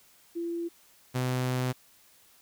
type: tone pair in turn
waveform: sine / sawtooth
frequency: 339.5 / 127.17 Hz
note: F4 / C3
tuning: -49 / -49 cents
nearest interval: octave + perfect fourth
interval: 1700 cents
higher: first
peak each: -30 / -23 dBFS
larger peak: second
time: 0.35-0.69 / 1.14-1.73 s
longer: second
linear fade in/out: 20 ms
effects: white hiss -60 dBFS RMS until 2.41 s